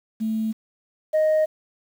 sine tone pair in turn, 220 / 622.3 Hz, A3 / D#5, 0 / 0 cents, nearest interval octave + tritone, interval 1800 cents, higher second, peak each -21 / -14 dBFS, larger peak second, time 0.2-0.53 / 1.13-1.46 s, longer neither, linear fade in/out 20 ms, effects tanh soft clip ceiling -15 dBFS + 8-bit

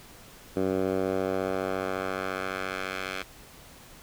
10% pulse tone with band-pass filter sweep, 94.5 Hz, F#2, 37 cents sharp, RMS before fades -30 dBFS, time 0.56-3.23 s, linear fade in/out 10 ms, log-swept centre 370 to 2400 Hz, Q 1, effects pink hiss -50 dBFS RMS until 4.02 s

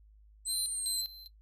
sine exponential two-way sweep, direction up then down, 7930 to 9280 to 7930 Hz, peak -33 dBFS, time 0.45-1.02 s, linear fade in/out 20 ms, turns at 0.59 s
square tone with tremolo, 4096 Hz, C8, 38 cents flat, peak -34 dBFS, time 0.46-1.28 s, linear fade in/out 50 ms, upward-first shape square, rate 2.5 Hz, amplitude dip 80%
effects noise-tail reverb RT60 0.1 s tail -18 dB re dry + added 52 Hz sine -56 dBFS peak until 1.41 s

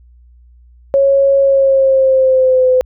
sine tone with pitch glide, 550 to 510.2 Hz, C#5 to C5, -14 to -44 cents, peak -7 dBFS, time 0.94-2.81 s, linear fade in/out 0 ms, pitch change -130 cents, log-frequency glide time 1.4-2.69 s, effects added 60 Hz sine -41 dBFS peak until 2.85 s

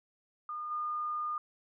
sine tone with level steps, 1217 Hz, D#6, 39 cents flat, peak -36 / -32 dBFS, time 0.49-1.38 s, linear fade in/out 2 ms, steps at 0.7 s, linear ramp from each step 20 ms, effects none

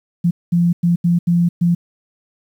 sine tone bursts at uneven times, 172.5 Hz, F3, 21 cents flat, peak -11 dBFS, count 6, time 0.24-0.31 / 0.52-0.73 / 0.83-0.96 / 1.04-1.19 / 1.27-1.49 / 1.61-1.75 s, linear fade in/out 10 ms, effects 8-bit

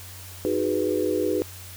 sine chord, G# minor seventh, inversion second, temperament equal, 311.1 / 370 / 415.3 / 493.9 Hz, D#4 / F#4 / G#4 / B4, 0 / 0 / 0 / 0 cents, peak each -27 dBFS, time 0.45-1.42 s, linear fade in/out 0 ms, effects added 92 Hz sine -42 dBFS peak until 1.76 s + white hiss -43 dBFS RMS until 1.76 s

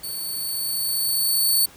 5% pulse tone with level ramp, 4475 Hz, C#8, 16 cents sharp, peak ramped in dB -22 to -9 dBFS, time 0.03-1.66 s, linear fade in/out 10 ms, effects pink hiss -47 dBFS RMS until 1.76 s + high-pass 60 Hz 12 dB/octave

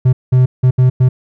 triangle tone bursts at uneven times, 127.5 Hz, C3, 44 cents flat, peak -4 dBFS, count 5, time 0.05-0.13 / 0.32-0.46 / 0.63-0.71 / 0.78-0.9 / 1-1.09 s, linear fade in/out 10 ms, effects none

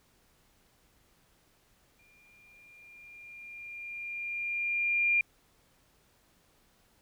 sine tone with exponential growth, 2400 Hz, D7, 37 cents sharp, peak -22 dBFS, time 1.99-5.21 s, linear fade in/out 2 ms, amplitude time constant 700 ms, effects pink hiss -67 dBFS RMS until 7.01 s

